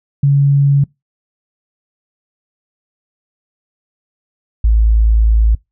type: tone pair in turn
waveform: sine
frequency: 140.6 / 54.85 Hz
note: C#3 / A1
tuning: +25 / -5 cents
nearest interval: octave + major third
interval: 1630 cents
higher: first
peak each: -7 dBFS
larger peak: neither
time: 0.23-0.84 / 4.64-5.55 s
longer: second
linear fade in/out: 5 ms
effects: noise-tail reverb RT60 0.2 s tail -25 dB re dry